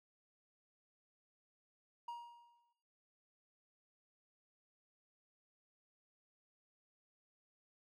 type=tone with exponential decay; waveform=triangle; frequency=947 Hz; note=A#5; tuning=27 cents sharp; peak=-39 dBFS; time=2.08-2.73 s; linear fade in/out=5 ms; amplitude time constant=140 ms; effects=noise-tail reverb RT60 1.0 s tail -24 dB re dry